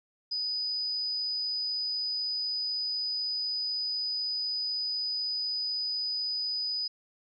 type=tone; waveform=sine; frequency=4978 Hz; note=D#8; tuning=in tune; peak=-29 dBFS; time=0.31-6.88 s; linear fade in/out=10 ms; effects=none